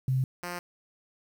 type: tone pair in turn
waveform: sine / 5% pulse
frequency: 130.81 / 176.13 Hz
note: C3 / F3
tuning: 0 / +15 cents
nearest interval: perfect fourth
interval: 515 cents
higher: second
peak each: -23 / -23 dBFS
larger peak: neither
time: 0.08-0.24 / 0.43-0.59 s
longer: neither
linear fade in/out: 2 ms
effects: 9-bit